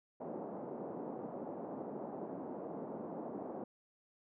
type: band-pass noise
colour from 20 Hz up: pink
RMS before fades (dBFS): -44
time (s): 0.2-3.64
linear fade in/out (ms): 5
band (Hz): 200 to 800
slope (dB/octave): 24
effects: none